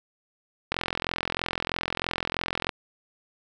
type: click train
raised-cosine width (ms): 0.3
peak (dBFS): -10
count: 86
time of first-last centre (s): 0.72-2.692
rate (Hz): 43.1
effects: none